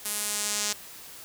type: tone with band-pass filter sweep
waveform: sawtooth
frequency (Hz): 208.4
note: G#3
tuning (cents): +6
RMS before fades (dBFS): -30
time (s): 0.05-0.73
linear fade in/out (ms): 5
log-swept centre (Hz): 11000 to 6600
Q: 1.6
effects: white hiss -45 dBFS RMS until 1.24 s